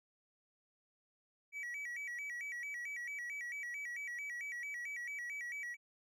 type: tone with vibrato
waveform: triangle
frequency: 2100 Hz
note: C7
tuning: 6 cents sharp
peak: -39 dBFS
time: 1.52-5.77 s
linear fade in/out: 50 ms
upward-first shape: square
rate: 4.5 Hz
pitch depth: 150 cents each way
effects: none